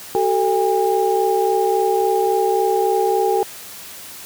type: tone cluster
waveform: sine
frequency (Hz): 379.6 / 443.2 / 808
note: F#4 / A4 / G#5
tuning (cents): +44 / +13 / -48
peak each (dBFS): -19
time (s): 0.15-3.43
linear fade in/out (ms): 0
effects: white hiss -36 dBFS RMS until 4.25 s + high-pass 60 Hz 12 dB/octave

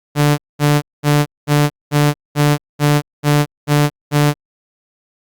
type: tone bursts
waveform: sawtooth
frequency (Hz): 146.83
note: D3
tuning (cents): 0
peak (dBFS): -6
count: 10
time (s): 0.15-4.34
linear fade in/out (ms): 50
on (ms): 230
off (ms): 210
effects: Opus 48 kbps

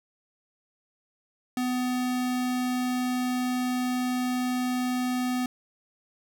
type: tone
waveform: square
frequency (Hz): 250.7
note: B3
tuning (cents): +26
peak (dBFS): -26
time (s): 1.57-5.46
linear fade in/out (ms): 2
effects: none

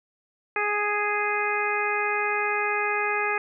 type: harmonic tone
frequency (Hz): 415.3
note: G#4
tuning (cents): 0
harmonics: 1 / 2 / 3 / 4 / 5 / 6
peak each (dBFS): -30 / -30 / -30 / -30 / -30 / -30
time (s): 0.56-3.38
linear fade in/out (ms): 2
effects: none

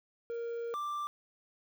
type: tone pair in turn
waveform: triangle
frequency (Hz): 467.7 / 1178.5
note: A#4 / D6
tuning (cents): +6 / +6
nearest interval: octave + major third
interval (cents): 1600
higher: second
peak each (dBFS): -33 / -32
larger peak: second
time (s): 0.3-0.74 / 0.74-1.07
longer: first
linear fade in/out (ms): 0
effects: 10-bit

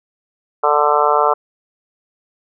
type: harmonic tone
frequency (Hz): 147.9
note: D3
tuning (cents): +13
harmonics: 3 / 4 / 5 / 6 / 7 / 8 / 9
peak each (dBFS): -19 / -19 / -19 / -19 / -19 / -19 / -19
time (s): 0.63-1.34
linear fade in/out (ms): 10
effects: none

